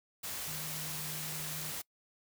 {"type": "tone in noise", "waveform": "sine", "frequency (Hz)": 154.4, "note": "D#3", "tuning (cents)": -13, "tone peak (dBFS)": -45, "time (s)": [0.47, 1.72], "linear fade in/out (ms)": 10, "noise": "white", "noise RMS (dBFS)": -40, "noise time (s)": [0.23, 1.82], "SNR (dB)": -8, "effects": ["noise-tail reverb RT60 0.1 s tail -24 dB re dry"]}